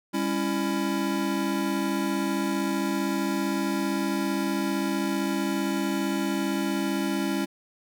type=chord; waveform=square; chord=C# diminished; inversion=second; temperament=just; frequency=199.57 / 277.2 / 332.6 Hz; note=G3 / C#4 / E4; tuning=+31 / 0 / +16 cents; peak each=-30 dBFS; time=0.13-7.46 s; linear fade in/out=20 ms; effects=none